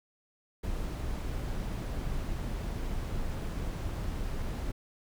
brown noise, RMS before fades -34 dBFS, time 0.63-4.72 s, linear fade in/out 10 ms, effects none

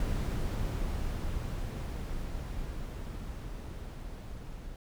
brown noise with level ramp, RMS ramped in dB -31 to -43 dBFS, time 0-4.76 s, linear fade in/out 2 ms, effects none

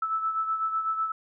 sine beating tone pair, 1311 / 1319 Hz, E6 / E6, -10 / +1 cents, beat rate 8 Hz, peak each -26 / -34 dBFS, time 0.02-1.12 s, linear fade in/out 5 ms, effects none

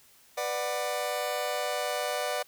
sawtooth chord, B minor, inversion none, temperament just, 493.9 / 592.7 / 740.8 Hz, B4 / D5 / F#5, 0 / +16 / +2 cents, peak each -31 / -28 / -30 dBFS, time 0.37-2.43 s, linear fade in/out 10 ms, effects white hiss -59 dBFS RMS until 2.47 s

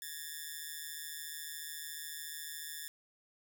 5% pulse ring-modulated tone, 1760 Hz, A6, in tune, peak -28 dBFS, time 0.02-2.88 s, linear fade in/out 0 ms, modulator 77 Hz, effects none

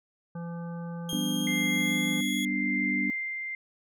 harmonic tone, 170 Hz, F3, 46 cents flat, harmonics 1 / 3 / 5 / 7 / 9, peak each -34 / -44 / -48 / -51 / -53 dBFS, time 0.35-2.21 s, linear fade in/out 5 ms
sawtooth tone with pitch glide, 3224 to 3355 Hz, G7 to G#7, +48 to +17 cents, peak -30 dBFS, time 1.09-2.45 s, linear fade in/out 2 ms, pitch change +69 cents, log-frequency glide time 1.39-1.97 s
sine chord, G major, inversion none, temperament equal, 196 / 246.9 / 293.7 Hz, G3 / B3 / D4, 0 / 0 / 0 cents, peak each -32 dBFS, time 1.13-3.1 s, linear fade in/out 0 ms
sine tone with tremolo, 2093 Hz, C7, in tune, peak -27 dBFS, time 1.47-3.55 s, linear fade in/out 2 ms, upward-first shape sine, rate 0.88 Hz, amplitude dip 45%
effects none

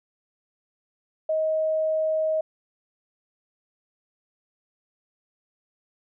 sine tone, 630 Hz, D#5, 21 cents sharp, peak -21 dBFS, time 1.29-2.41 s, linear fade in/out 5 ms, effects none

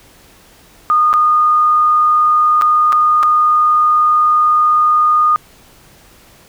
sine tone with dropouts, 1226 Hz, D#6, 26 cents flat, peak -8 dBFS, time 0.9-5.36 s, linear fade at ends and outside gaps 0 ms, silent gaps 1.13-1.138 / 2.613-2.62 / 2.923-2.928 / 3.229-3.233 s, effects pink hiss -45 dBFS RMS until 6.48 s

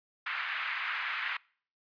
white band-pass noise, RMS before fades -35 dBFS, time 0.26-1.37 s, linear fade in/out 5 ms, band 1200 to 2400 Hz, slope 24 dB/octave, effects noise-tail reverb RT60 0.5 s tail -25 dB re dry + resampled to 11025 Hz

